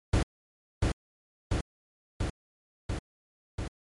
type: noise with echo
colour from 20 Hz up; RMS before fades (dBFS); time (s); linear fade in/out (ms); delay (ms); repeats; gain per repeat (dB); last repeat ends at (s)
brown; -24; 0.13-0.23; 5; 690; 5; -2; 3.68
effects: MP3 48 kbps